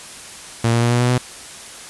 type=tone with pitch steps; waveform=sawtooth; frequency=115.7 / 117.45 / 119.23 / 121.03 / 122.86 / 124.72 Hz; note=A#2 / A#2 / A#2 / B2 / B2 / B2; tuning=-13 / +13 / +39 / -35 / -9 / +17 cents; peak=-10 dBFS; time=0.64-1.18 s; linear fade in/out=5 ms; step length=90 ms; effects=white hiss -36 dBFS RMS until 1.89 s + resampled to 24000 Hz